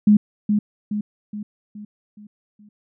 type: tone with echo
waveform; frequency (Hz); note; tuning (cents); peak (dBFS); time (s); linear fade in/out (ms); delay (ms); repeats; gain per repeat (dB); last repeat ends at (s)
sine; 208.9; G#3; +10; -9; 0.07-0.17; 5; 420; 6; -6; 2.69
effects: none